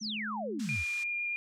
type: exponential sweep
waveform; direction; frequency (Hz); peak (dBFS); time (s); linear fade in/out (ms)
sine; down; 6430 to 67; -34; 0-0.85; 50
type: tone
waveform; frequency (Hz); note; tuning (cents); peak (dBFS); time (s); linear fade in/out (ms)
sine; 214; A3; -48; -38; 0.01-0.76; 10
type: band-pass noise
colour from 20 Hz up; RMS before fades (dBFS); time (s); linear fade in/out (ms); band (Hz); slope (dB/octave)
white; -48; 0.59-1.04; 10; 1200 to 7800; 24
type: tone with vibrato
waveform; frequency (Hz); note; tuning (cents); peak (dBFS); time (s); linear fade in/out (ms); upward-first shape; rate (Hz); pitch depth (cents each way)
sine; 2410; D7; +44; -31; 0.69-1.36; 0; triangle; 7.9; 9
effects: none